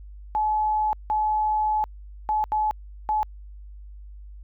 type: tone bursts at uneven times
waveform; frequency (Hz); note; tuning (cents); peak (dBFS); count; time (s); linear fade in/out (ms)
sine; 856; A5; -48; -20; 5; 0.35-0.93 / 1.1-1.84 / 2.29-2.44 / 2.52-2.71 / 3.09-3.23; 0
effects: added 50 Hz sine -39 dBFS peak until 4.43 s